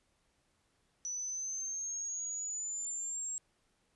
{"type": "exponential sweep", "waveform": "sine", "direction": "up", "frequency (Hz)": [5920, 7590], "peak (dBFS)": -36, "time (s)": [1.05, 3.38], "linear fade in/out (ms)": 0, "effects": ["pink hiss -75 dBFS RMS until 3.95 s", "resampled to 24000 Hz"]}